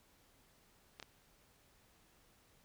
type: clicks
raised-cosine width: 0.2 ms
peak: -30 dBFS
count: 2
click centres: 0.999 / 1.027 s
effects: pink hiss -69 dBFS RMS until 2.64 s